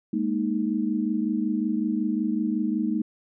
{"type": "chord", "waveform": "sine", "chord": "Ab suspended second", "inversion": "none", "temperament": "equal", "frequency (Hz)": [207.7, 233.1, 311.1], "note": ["Ab3", "Bb3", "Eb4"], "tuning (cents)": [0, 0, 0], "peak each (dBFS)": -27, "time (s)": [0.13, 3.02], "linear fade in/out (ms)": 5, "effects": []}